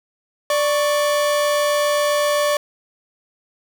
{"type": "tone pair together", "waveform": "45% pulse", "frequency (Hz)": [588.1, 1108.7], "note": ["D5", "C#6"], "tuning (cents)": [2, 0], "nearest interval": "major seventh", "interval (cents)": 1098, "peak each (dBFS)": [-17, -23], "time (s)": [0.5, 2.57], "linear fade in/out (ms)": 2, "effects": []}